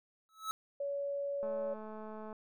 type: tone with exponential growth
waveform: square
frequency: 1298 Hz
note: E6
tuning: 27 cents flat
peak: -32 dBFS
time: 0.29-0.51 s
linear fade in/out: 0 ms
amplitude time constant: 46 ms
type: tone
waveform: sine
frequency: 564 Hz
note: C#5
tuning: 30 cents sharp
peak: -34 dBFS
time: 0.8-1.74 s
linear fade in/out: 5 ms
type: click train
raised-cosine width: 1 ms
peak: -34 dBFS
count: 195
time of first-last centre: 1.43-2.328 s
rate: 216 Hz
effects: none